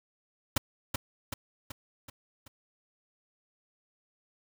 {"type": "noise with echo", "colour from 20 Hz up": "pink", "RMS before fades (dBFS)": -26, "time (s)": [0.56, 0.58], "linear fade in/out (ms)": 5, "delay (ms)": 380, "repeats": 5, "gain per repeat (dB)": -5, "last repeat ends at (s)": 2.48, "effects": []}